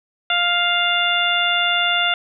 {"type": "harmonic tone", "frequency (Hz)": 700, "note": "F5", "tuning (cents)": 4, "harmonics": [1, 2, 3, 4, 5], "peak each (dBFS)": [-24, -21, -24, -21, -22], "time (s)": [0.3, 2.14], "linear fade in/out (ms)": 2, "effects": []}